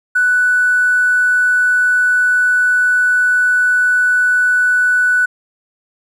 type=tone with hard clipping; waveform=triangle; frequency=1486 Hz; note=F#6; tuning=7 cents sharp; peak=-10 dBFS; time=0.15-5.26 s; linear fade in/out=10 ms; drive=3 dB; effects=none